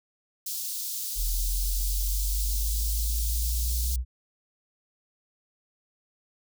white high-pass noise, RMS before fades -33 dBFS, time 0.46-3.96 s, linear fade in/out 5 ms, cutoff 4100 Hz, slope 24 dB/octave
sine linear sweep, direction up, 39.62 to 61.74 Hz, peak -25 dBFS, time 1.15-4.05 s, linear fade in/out 50 ms
effects none

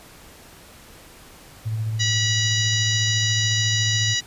sine tone with tremolo, 110 Hz, A2, in tune, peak -21 dBFS, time 1.65-4.15 s, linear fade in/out 20 ms, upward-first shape sine, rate 14 Hz, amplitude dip 30%
harmonic tone, 971 Hz, B5, 30 cents flat, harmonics 2 / 3 / 4 / 5 / 6 / 7, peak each -27 / -27 / -25 / -29 / -28 / -30 dBFS, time 1.99-4.21 s, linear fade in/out 20 ms
effects pink hiss -46 dBFS RMS until 4.26 s + resampled to 32000 Hz

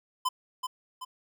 square tone with echo, 1020 Hz, C6, 44 cents flat, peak -25 dBFS, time 0.25-0.29 s, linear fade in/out 10 ms, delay 380 ms, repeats 2, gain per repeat -6 dB, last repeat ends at 1.05 s, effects none

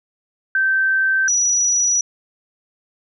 sine tone pair in turn, 1553 / 5863 Hz, G6 / F#8, -17 / -17 cents, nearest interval octave + major seventh, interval 2300 cents, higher second, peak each -14 dBFS, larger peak neither, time 0.55-1.28 / 1.28-2.01 s, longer neither, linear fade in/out 2 ms, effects none

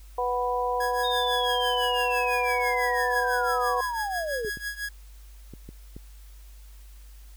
harmonic tone, 246.9 Hz, B3, in tune, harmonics 2 / 3 / 4, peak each -28 / -29 / -28 dBFS, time 0.18-3.81 s, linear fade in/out 5 ms
45% pulse tone with tremolo, 1661.2 Hz, G#6, in tune, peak -28 dBFS, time 0.8-4.89 s, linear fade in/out 5 ms, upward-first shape triangle, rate 6 Hz, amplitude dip 90%
sine linear sweep, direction down, 3729 to 392 Hz, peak -28 dBFS, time 1.03-4.5 s, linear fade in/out 20 ms
clicks, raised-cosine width 3 ms, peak -28 dBFS, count 5, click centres 4.448 / 4.572 / 5.537 / 5.69 / 5.965 s
effects added 50 Hz sine -44 dBFS peak until 7.36 s + white hiss -58 dBFS RMS until 7.36 s

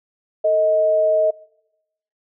sine tone pair together, 444.3 / 629 Hz, A4 / D#5, +17 / +19 cents, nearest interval tritone, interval 602 cents, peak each -24 / -14 dBFS, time 0.44-1.31 s, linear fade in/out 10 ms, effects noise-tail reverb RT60 0.9 s tail -25 dB re dry

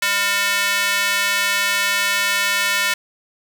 square tone with high-pass filter, 201.1 Hz, G3, 44 cents sharp, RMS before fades -19 dBFS, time 0.02-2.94 s, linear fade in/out 5 ms, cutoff 1800 Hz, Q 1.5, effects none

